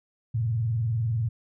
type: tone with vibrato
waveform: sine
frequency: 114.2 Hz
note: A#2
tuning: 35 cents flat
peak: -23 dBFS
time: 0.34-1.29 s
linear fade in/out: 10 ms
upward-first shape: triangle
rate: 20 Hz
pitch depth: 260 cents each way
effects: none